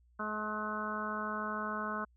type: harmonic tone with a mistuned harmonic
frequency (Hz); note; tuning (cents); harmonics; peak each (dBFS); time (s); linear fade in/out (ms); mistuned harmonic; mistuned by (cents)
213; G#3; +44; 1 / 2 / 3 / 4 / 5 / 6 / 7; -41 / -46 / -44 / -48 / -40 / -40 / -41; 0.19-2.05; 10; 4; +18
effects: added 60 Hz sine -63 dBFS peak until 2.16 s